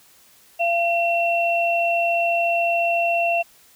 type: tone pair together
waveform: sine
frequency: 684.6 / 2717 Hz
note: F5 / F7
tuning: -35 / -48 cents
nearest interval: 2 octaves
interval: 2387 cents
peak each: -19 / -22 dBFS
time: 0.59-3.43 s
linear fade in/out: 20 ms
effects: white hiss -53 dBFS RMS until 3.75 s